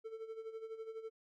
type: tone with tremolo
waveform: triangle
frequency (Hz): 445.5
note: A4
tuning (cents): +22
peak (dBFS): -39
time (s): 0.04-1.1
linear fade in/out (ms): 20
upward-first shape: sine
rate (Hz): 12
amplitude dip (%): 70
effects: none